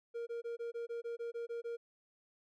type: tone bursts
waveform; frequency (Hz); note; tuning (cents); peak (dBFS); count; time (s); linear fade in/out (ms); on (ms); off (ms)
triangle; 468; A#4; +7; -36; 11; 0.14-1.77; 20; 130; 20
effects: none